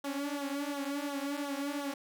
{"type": "tone with flanger", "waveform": "sawtooth", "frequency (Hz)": 283.3, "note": "C#4", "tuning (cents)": 38, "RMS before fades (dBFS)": -36, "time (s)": [0.04, 1.94], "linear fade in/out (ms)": 5, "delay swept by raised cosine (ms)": [0.4, 6], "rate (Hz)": 2.8, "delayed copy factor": -0.8, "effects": []}